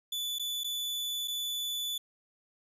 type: tone with dropouts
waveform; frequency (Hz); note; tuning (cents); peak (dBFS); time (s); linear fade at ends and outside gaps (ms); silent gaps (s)
40% pulse; 3476; A7; -22; -31; 0.12-1.98; 5; 0.386-0.395 / 0.636-0.643 / 1.276-1.28
effects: none